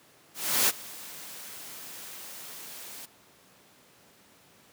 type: noise with ADSR envelope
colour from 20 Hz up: white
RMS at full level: -22 dBFS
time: 0.34-3.06 s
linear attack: 340 ms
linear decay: 36 ms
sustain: -21 dB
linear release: 11 ms
effects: pink hiss -58 dBFS RMS until 4.72 s + high-pass 150 Hz 12 dB/octave